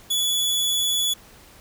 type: tone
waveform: sawtooth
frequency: 3418 Hz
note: G#7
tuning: 49 cents sharp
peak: -17 dBFS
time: 0.1-1.14 s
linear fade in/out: 10 ms
effects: pink hiss -49 dBFS RMS until 1.6 s